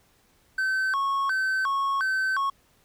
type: tone with vibrato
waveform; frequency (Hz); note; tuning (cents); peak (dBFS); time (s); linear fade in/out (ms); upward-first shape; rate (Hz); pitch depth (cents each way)
triangle; 1300; E6; -24; -21; 0.58-2.5; 5; square; 1.4; 290
effects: pink hiss -63 dBFS RMS until 2.84 s